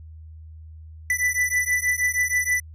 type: beating tone pair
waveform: square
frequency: 1981 / 1987.3 Hz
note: B6 / B6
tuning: +5 / +10 cents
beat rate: 6.3 Hz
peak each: -24 dBFS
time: 1.1-2.6 s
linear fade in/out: 2 ms
effects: added 79 Hz sine -39 dBFS peak until 2.74 s + resampled to 32000 Hz